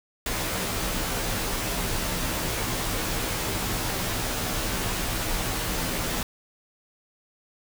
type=noise with comb filter; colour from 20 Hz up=pink; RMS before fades=-28 dBFS; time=0.26-6.23 s; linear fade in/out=2 ms; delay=14 ms; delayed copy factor=-0.65; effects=none